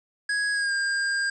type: tone with pitch glide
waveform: square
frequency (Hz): 1661.2 to 1606.5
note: G#6 to G6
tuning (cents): 0 to +42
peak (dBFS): -24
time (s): 0.29-1.3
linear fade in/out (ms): 5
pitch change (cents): -58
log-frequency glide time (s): 0.53-0.72
effects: resampled to 22050 Hz + 9-bit